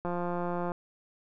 click train, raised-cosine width 1 ms, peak -20 dBFS, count 118, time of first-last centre 0.05-0.719 s, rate 175 Hz, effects none

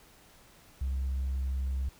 triangle tone with tanh clipping, 66.3 Hz, C2, 23 cents sharp, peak -29 dBFS, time 0.81-1.89 s, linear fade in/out 5 ms, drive 6 dB, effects pink hiss -58 dBFS RMS until 1.99 s

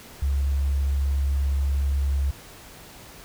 sine tone, 69.3 Hz, C#2, in tune, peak -20 dBFS, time 0.22-2.31 s, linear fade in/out 5 ms, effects pink hiss -45 dBFS RMS until 3.24 s

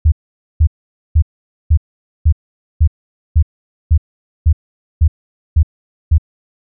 sine tone bursts, 77.78 Hz, D#2, in tune, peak -5 dBFS, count 12, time 0.05-6.182 s, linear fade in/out 10 ms, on 71 ms, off 480 ms, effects none

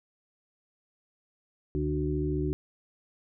harmonic tone with a mistuned harmonic, 74.3 Hz, D2, 21 cents sharp, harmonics 1 / 2 / 4 / 5, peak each -32 / -32 / -32 / -32 dBFS, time 1.75-2.53 s, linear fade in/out 0 ms, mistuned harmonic 1, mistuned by -68 cents, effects none

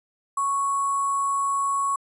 sine tone with sample-and-hold, 1108.7 Hz, C#6, in tune, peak -21 dBFS, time 0.37-1.96 s, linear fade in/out 5 ms, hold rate 8820 Hz, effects resampled to 24000 Hz

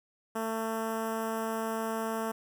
10% pulse tone with notch filter, 223.4 Hz, A3, 27 cents sharp, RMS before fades -33 dBFS, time 0.35-2.32 s, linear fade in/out 10 ms, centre 4000 Hz, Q 0.59, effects none

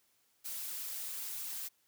blue noise with flanger, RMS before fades -41 dBFS, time 0.44-1.69 s, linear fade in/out 20 ms, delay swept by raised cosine 1.6 to 5.5 ms, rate 3.9 Hz, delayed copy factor -0.7, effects white hiss -73 dBFS RMS until 1.87 s + high-pass 60 Hz 12 dB/octave

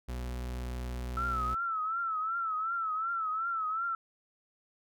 40% pulse tone, 61.5 Hz, B1, 7 cents flat, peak -34 dBFS, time 0.08-1.55 s, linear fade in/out 10 ms
sine tone with vibrato, 1318.5 Hz, E6, in tune, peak -30 dBFS, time 1.17-3.95 s, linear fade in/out 2 ms, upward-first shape triangle, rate 2.7 Hz, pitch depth 100 cents each way
effects none

